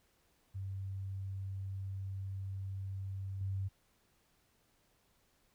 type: tone with level steps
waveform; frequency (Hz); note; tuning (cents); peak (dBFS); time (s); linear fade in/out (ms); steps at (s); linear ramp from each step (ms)
sine; 96.7; G2; -23; -38 / -34; 0.54-3.69; 20; 3.41; 2
effects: pink hiss -73 dBFS RMS until 5.54 s